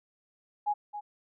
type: tone with echo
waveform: sine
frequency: 831 Hz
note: G#5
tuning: 1 cent sharp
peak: -25 dBFS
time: 0.66-0.74 s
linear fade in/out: 20 ms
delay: 270 ms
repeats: 1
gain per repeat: -10 dB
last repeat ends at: 1.01 s
effects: none